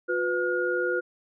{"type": "tone cluster", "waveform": "sine", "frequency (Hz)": [358.4, 497.5, 1430], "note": ["F4", "B4", "F6"], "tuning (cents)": [45, 13, 41], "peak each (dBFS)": -28, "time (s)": [0.08, 1.01], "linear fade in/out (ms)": 20, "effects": []}